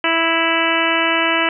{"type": "harmonic tone", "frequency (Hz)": 329.6, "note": "E4", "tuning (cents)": 0, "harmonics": [1, 2, 3, 4, 5, 6, 7, 8, 9], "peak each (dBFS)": [-23, -23, -23, -23, -23, -23, -23, -23, -23], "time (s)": [0.04, 1.49], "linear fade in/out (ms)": 2, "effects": []}